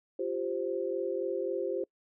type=chord; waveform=sine; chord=F suspended second; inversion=none; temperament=just; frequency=349.2 / 392.9 / 523.8 Hz; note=F4 / G4 / C5; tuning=0 / +4 / +2 cents; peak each=-35 / -34 / -34 dBFS; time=0.19-1.84 s; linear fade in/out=5 ms; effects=noise-tail reverb RT60 0.1 s tail -26 dB re dry